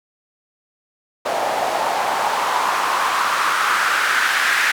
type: noise with band-pass filter sweep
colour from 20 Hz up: white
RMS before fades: -19 dBFS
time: 1.25-4.72 s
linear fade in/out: 10 ms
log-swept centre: 670 to 1700 Hz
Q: 3.1
effects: none